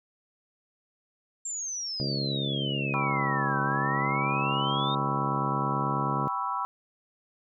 sine exponential two-way sweep, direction down then up, 7459 to 1508 to 3731 Hz, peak -31 dBFS, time 1.45-4.95 s, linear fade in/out 5 ms, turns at 3.61 s
harmonic tone, 69.3 Hz, C#2, in tune, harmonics 2 / 3 / 4 / 5 / 6 / 7 / 8 / 9, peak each -31 / -35 / -37 / -39 / -41 / -42 / -43 / -44 dBFS, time 2-6.28 s, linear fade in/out 0 ms
sine chord, C# half-diminished seventh, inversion second, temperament equal, 784 / 987.8 / 1108.7 / 1318.5 Hz, G5 / B5 / C#6 / E6, 0 / 0 / 0 / 0 cents, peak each -36 / -31 / -34 / -33 dBFS, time 2.94-6.65 s, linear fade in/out 0 ms
effects none

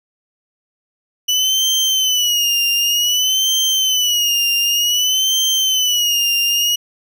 30% pulse tone with vibrato, 2960 Hz, F#7, in tune, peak -11 dBFS, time 1.28-6.76 s, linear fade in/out 10 ms, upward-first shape sine, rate 0.54 Hz, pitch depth 100 cents each way, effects none

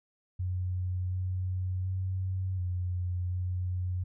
sine tone with pitch steps, 91.2 / 92.2 / 93.7 / 89.9 / 90.8 Hz, F#2 / F#2 / F#2 / F#2 / F#2, -24 / -6 / +22 / -49 / -32 cents, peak -29 dBFS, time 0.39-4.04 s, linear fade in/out 10 ms, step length 730 ms, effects none

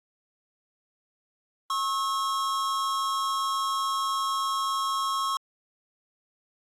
square tone pair together, 1089.1 / 1296 Hz, C#6 / E6, -31 / -30 cents, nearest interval minor third, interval 301 cents, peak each -27 / -33 dBFS, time 1.7-5.37 s, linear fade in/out 2 ms, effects low-pass 10000 Hz 12 dB/octave + AAC 64 kbps

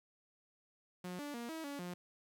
sawtooth tone with pitch steps, 180.2 / 290.4 / 236.3 / 321.8 / 283.8 / 177.6 Hz, F#3 / D4 / A#3 / E4 / C#4 / F3, -45 / -19 / +24 / -42 / +41 / +29 cents, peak -38 dBFS, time 1.04-1.94 s, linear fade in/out 5 ms, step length 150 ms, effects 12-bit

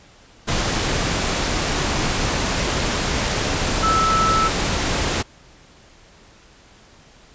sine tone in noise, 1313 Hz, E6, 7 cents flat, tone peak -16 dBFS, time 3.82-4.49 s, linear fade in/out 20 ms, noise pink, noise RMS -21 dBFS, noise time 0.47-5.23 s, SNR +2 dB, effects pink hiss -49 dBFS RMS until 7.34 s + resampled to 16000 Hz

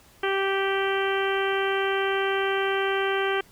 harmonic tone, 390 Hz, G4, 9 cents flat, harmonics 1 / 2 / 3 / 4 / 5 / 6 / 7 / 8, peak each -25 / -31 / -32 / -30 / -34 / -36 / -37 / -35 dBFS, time 0.23-3.41 s, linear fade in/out 5 ms, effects pink hiss -55 dBFS RMS until 3.51 s

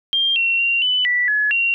sine tone with pitch steps, 3194 / 2727 / 2761 / 2997 / 1963 / 1700 / 2752 Hz, G7 / F7 / F7 / F#7 / B6 / G#6 / F7, +32 / -42 / -20 / +22 / -11 / +40 / -26 cents, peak -15 dBFS, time 0.13-1.74 s, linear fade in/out 0 ms, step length 230 ms, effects none

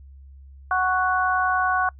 harmonic tone, 370.1 Hz, F#4, in tune, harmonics 2 / 3 / 4, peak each -23 / -23 / -23 dBFS, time 0.71-1.89 s, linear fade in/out 2 ms, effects noise-tail reverb RT60 0.1 s tail -25 dB re dry + added 68 Hz sine -42 dBFS peak until 1.99 s

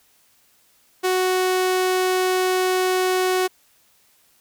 sawtooth tone, 370 Hz, F#4, in tune, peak -14 dBFS, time 1.03-3.48 s, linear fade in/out 20 ms, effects white hiss -59 dBFS RMS until 4.4 s

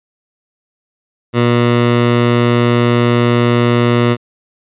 15% pulse tone, 120 Hz, B2, 49 cents flat, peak -3 dBFS, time 1.33-4.17 s, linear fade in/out 50 ms, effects resampled to 8000 Hz

